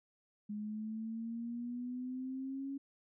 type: exponential sweep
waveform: sine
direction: up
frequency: 207.6 to 277.2 Hz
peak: -38 dBFS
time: 0.49-2.78 s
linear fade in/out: 10 ms
effects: none